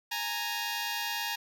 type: tone pair together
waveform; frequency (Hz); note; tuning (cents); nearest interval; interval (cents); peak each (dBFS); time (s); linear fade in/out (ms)
10% pulse; 830.6 / 929; G#5 / A#5; 0 / -6; major second; 194; -27 / -25; 0.11-1.36; 10
effects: none